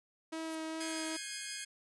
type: tone with vibrato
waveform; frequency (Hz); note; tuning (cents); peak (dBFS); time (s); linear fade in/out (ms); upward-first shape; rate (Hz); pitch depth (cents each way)
sawtooth; 320.5; E4; -49; -34; 0.32-1.17; 10; sine; 2.4; 12
type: noise with exponential growth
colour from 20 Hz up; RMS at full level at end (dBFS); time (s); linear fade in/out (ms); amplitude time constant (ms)
violet; -42; 0.37-0.55; 1; 39
type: chord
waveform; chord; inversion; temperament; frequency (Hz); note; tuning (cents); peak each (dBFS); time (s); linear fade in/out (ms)
10% pulse; Ab major seventh; third; equal with one note detuned; 1568 / 1661.2 / 2148 / 2489; G6 / Ab6 / C7 / Eb7; 0 / 0 / +45 / 0; -40 / -35 / -36 / -37; 0.8-1.65; 10
effects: resampled to 24000 Hz